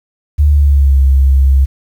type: tone with pitch glide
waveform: sine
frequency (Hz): 73.5 to 67.4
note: D2 to C#2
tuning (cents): +2 to -48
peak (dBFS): -5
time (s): 0.38-1.66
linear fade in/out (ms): 20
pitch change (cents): -150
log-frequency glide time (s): 0.49-0.99
effects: 7-bit